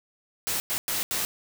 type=noise bursts at uneven times; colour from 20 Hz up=white; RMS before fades=-28 dBFS; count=4; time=0.47-0.6 / 0.7-0.78 / 0.88-1.03 / 1.11-1.25 s; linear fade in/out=0 ms; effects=none